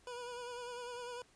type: tone with vibrato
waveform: 25% pulse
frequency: 486.8 Hz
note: B4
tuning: 25 cents flat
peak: -39 dBFS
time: 0.07-1.22 s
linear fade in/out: 2 ms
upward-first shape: sine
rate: 10 Hz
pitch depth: 40 cents each way
effects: pink hiss -67 dBFS RMS until 1.35 s + resampled to 22050 Hz